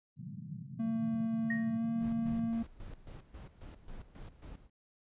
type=band-pass noise; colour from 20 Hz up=pink; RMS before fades=-44 dBFS; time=0.16-2.53 s; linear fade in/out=50 ms; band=120 to 200 Hz; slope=48 dB/octave
type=tone with pitch glide; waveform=triangle; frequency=225.7 to 229 Hz; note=A3 to A#3; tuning=+44 to -31 cents; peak=-29 dBFS; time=0.79-2.63 s; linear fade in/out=10 ms; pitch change=+25 cents; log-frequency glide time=1.75-1.84 s
type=tone with exponential decay; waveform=sine; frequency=1864.7 Hz; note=A#6; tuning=in tune; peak=-31 dBFS; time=1.5-1.78 s; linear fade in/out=5 ms; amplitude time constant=59 ms
type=noise with tremolo; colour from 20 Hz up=brown; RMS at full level=-46 dBFS; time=1.99-4.7 s; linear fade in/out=50 ms; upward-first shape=square; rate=3.7 Hz; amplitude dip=75%
effects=resampled to 8000 Hz